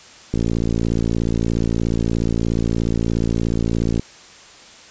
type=click train; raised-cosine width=3 ms; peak=-7 dBFS; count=209; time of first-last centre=0.34-3.996 s; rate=56.9 Hz; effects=white hiss -43 dBFS RMS until 4.9 s + resampled to 16000 Hz